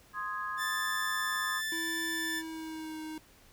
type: chord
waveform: sine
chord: Ab major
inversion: first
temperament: equal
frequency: 1046.5 / 1244.5 / 1661.2 Hz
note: C6 / Eb6 / Ab6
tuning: 0 / 0 / 0 cents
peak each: -38 dBFS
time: 0.13-1.62 s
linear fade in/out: 50 ms
type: tone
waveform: sawtooth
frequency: 1760 Hz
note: A6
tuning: in tune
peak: -29 dBFS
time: 0.57-2.43 s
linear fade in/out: 50 ms
type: clicks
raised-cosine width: 0.5 ms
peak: -39 dBFS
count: 2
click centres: 1.325 / 1.361 s
type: tone with pitch glide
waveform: square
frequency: 329.6 to 312.7 Hz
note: E4 to D#4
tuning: 0 to +9 cents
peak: -39 dBFS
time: 1.72-3.18 s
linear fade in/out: 2 ms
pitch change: -91 cents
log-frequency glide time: 2.06-3 s
effects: pink hiss -60 dBFS RMS until 3.52 s